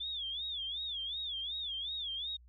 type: tone with vibrato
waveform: sine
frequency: 3454 Hz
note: A7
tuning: 33 cents flat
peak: -36 dBFS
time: 0-2.37 s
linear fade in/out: 10 ms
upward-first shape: sine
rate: 2.7 Hz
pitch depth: 160 cents each way
effects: added 60 Hz sine -56 dBFS peak until 2.48 s